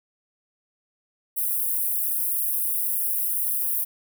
white high-pass noise, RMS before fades -25 dBFS, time 1.36-3.85 s, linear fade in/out 20 ms, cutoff 10000 Hz, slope 48 dB/octave, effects none

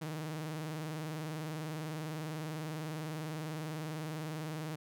sawtooth tone with vibrato, 155.56 Hz, D#3, in tune, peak -34 dBFS, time 0.01-4.76 s, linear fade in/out 10 ms, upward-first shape sine, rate 20 Hz, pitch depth 90 cents each way, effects none

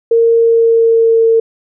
sine tone with pitch glide, 460.6 to 453.5 Hz, A#4 to A#4, -21 to -48 cents, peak -6 dBFS, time 0.11-1.4 s, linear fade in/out 5 ms, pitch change -27 cents, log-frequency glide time 0.34-1.27 s, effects none

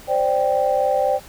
sine chord, C suspended second, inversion none, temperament equal, 523.3 / 587.3 / 784 Hz, C5 / D5 / G5, 0 / 0 / 0 cents, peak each -20 dBFS, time 0.07-1.2 s, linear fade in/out 50 ms, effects tanh soft clip ceiling -6 dBFS + pink hiss -43 dBFS RMS until 1.28 s

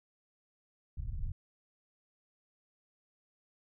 pink low-pass noise, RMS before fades -37 dBFS, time 0.97-1.32 s, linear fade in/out 2 ms, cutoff 110 Hz, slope 24 dB/octave, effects none

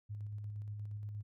sine tone with tremolo, 104.3 Hz, G#2, 8 cents sharp, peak -39 dBFS, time 0.09-1.23 s, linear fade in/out 20 ms, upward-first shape square, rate 8.5 Hz, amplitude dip 25%, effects none

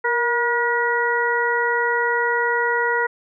harmonic tone with a mistuned harmonic, 480 Hz, B4, 49 cents flat, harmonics 1 / 2 / 3 / 4, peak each -23 / -23 / -23 / -23 dBFS, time 0.04-3.07 s, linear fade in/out 10 ms, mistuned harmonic 1, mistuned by -34 cents, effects none

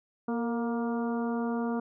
harmonic tone with a mistuned harmonic, 235.4 Hz, A#3, 17 cents sharp, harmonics 1 / 2 / 3 / 4 / 5 / 6, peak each -29 / -35 / -39 / -41 / -43 / -45 dBFS, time 0.28-1.8 s, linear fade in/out 5 ms, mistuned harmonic 2, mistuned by -37 cents, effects none

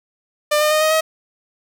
sawtooth tone with pitch steps, 598 / 607 / 616.2 / 625.6 / 635 Hz, D5 / D#5 / D#5 / D#5 / D#5, +31 / -43 / -17 / +9 / +35 cents, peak -10 dBFS, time 0.51-1.01 s, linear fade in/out 10 ms, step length 100 ms, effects none

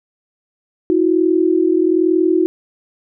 sine tone pair together, 323.9 / 365 Hz, E4 / F#4, -30 / -24 cents, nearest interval major second, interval 206 cents, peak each -14 dBFS, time 0.9-2.46 s, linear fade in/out 0 ms, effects none

